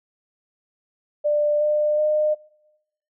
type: tone with pitch steps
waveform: sine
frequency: 593 / 600.6 / 608.3 Hz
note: D5 / D5 / D#5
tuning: +17 / +39 / -39 cents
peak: -17 dBFS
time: 1.24-2.35 s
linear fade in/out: 20 ms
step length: 370 ms
effects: noise-tail reverb RT60 0.9 s tail -23 dB re dry